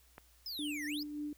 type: click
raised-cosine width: 0.5 ms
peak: -33 dBFS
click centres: 0.181 s
type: exponential two-way sweep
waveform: square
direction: down then up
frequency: 5274 to 1760 to 5274 Hz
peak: -40 dBFS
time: 0.46-1.03 s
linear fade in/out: 2 ms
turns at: 0.86 s
type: tone with tremolo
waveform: sine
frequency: 296.2 Hz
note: D4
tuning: 15 cents sharp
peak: -36 dBFS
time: 0.59-1.33 s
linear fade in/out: 2 ms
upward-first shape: sine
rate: 3.5 Hz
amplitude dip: 45%
effects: added 60 Hz sine -65 dBFS peak until 1.37 s + white hiss -67 dBFS RMS until 1.37 s